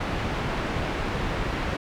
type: low-pass noise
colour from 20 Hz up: pink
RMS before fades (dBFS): -28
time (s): 0-1.77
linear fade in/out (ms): 10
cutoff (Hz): 2500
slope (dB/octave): 12
effects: none